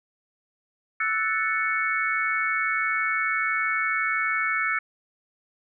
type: chord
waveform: sine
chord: F# minor seventh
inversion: third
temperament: equal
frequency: 1318.5 / 1480 / 1760 / 2217 Hz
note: E6 / F#6 / A6 / C#7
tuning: 0 / 0 / 0 / 0 cents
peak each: -28 / -30 / -29 / -26 dBFS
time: 1-4.79 s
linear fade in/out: 5 ms
effects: none